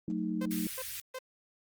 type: chord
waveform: sine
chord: D# diminished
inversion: first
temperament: equal with one note detuned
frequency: 185 / 222.9 / 311.1 Hz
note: F#3 / A3 / D#4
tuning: 0 / +23 / 0 cents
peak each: -35 dBFS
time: 0.08-0.67 s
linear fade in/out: 2 ms
type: tone bursts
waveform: sawtooth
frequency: 517 Hz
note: C5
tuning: 21 cents flat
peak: -34 dBFS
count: 3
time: 0.41-1.188 s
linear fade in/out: 5 ms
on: 46 ms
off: 320 ms
type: band-stop noise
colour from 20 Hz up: white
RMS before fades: -40 dBFS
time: 0.51-1 s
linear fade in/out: 0 ms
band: 120 to 1600 Hz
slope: 24 dB/octave
effects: Opus 24 kbps